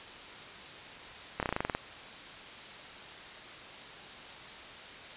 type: slowing click train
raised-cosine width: 0.5 ms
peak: -15 dBFS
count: 10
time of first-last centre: 1.4-1.75 s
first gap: 28 ms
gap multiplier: 1.08
effects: white hiss -46 dBFS RMS until 5.16 s + resampled to 8000 Hz